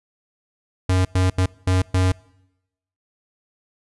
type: tone bursts at uneven times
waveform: square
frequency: 92.5 Hz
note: F#2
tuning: in tune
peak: -16 dBFS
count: 5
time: 0.89-1.05 / 1.15-1.3 / 1.38-1.46 / 1.67-1.82 / 1.94-2.12 s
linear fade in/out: 5 ms
effects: noise-tail reverb RT60 0.9 s tail -24 dB re dry + resampled to 24000 Hz